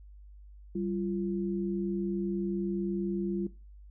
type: tone pair together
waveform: sine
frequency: 194.37 / 344.7 Hz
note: G3 / F4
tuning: -14 / -23 cents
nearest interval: minor seventh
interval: 991 cents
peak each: -32 / -33 dBFS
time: 0.75-3.47 s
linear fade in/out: 5 ms
effects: noise-tail reverb RT60 0.3 s tail -18 dB re dry + added 50 Hz sine -48 dBFS peak until 3.9 s